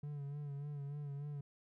triangle tone with vibrato, 143.7 Hz, D3, 37 cents flat, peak -39 dBFS, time 0.03-1.41 s, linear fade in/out 5 ms, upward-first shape sine, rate 3.4 Hz, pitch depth 47 cents each way, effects none

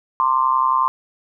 sine tone with amplitude modulation, 1046.5 Hz, C6, in tune, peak -10 dBFS, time 0.2-0.88 s, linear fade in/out 0 ms, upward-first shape sine, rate 131 Hz, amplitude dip 95%, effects none

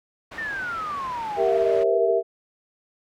white low-pass noise, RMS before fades -40 dBFS, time 0.31-1.84 s, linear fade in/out 10 ms, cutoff 1800 Hz, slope 12 dB/octave
sine exponential sweep, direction down, 1841 to 436.6 Hz, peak -27 dBFS, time 0.38-2.11 s, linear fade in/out 2 ms
sine chord, E diminished, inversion first, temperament equal, 392 / 466.2 / 659.3 Hz, G4 / Bb4 / E5, 0 / 0 / 0 cents, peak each -23 / -22 / -22 dBFS, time 1.36-2.23 s, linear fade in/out 50 ms
effects none

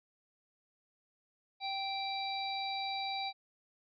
harmonic tone, 782 Hz, G5, 4 cents flat, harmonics 1 / 3 / 5 / 6, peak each -37 / -43 / -40 / -46 dBFS, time 1.6-3.33 s, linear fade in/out 50 ms, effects none

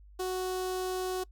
sawtooth tone with notch filter, 370 Hz, F#4, in tune, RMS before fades -33 dBFS, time 0.19-1.24 s, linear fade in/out 10 ms, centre 2100 Hz, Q 1.1, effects noise-tail reverb RT60 0.1 s tail -24 dB re dry + added 50 Hz sine -51 dBFS peak until 1.31 s

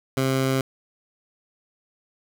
15% pulse tone, 132.8 Hz, C3, 26 cents sharp, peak -14 dBFS, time 0.17-0.61 s, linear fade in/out 2 ms, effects none

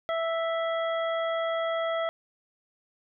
harmonic tone, 659.3 Hz, E5, in tune, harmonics 1 / 2 / 3 / 5, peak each -27 / -33 / -37 / -41 dBFS, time 0.09-2.09 s, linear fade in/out 0 ms, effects none

